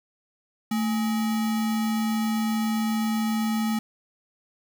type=tone with sample-and-hold; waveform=sine; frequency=221.2 Hz; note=A3; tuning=9 cents sharp; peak=-22 dBFS; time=0.71-3.79 s; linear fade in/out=5 ms; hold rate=1050 Hz; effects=none